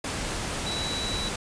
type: tone in noise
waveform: sine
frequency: 3925 Hz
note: B7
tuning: 11 cents flat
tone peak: -31 dBFS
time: 0.66-1.29 s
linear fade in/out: 5 ms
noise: pink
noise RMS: -31 dBFS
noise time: 0.04-1.36 s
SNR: -3 dB
effects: resampled to 22050 Hz